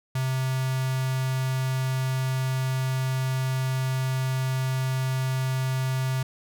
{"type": "tone with notch filter", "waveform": "square", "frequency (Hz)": 130.81, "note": "C3", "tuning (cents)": 0, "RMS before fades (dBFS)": -26, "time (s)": [0.15, 6.23], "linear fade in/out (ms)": 5, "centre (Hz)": 440, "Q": 1.1, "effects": []}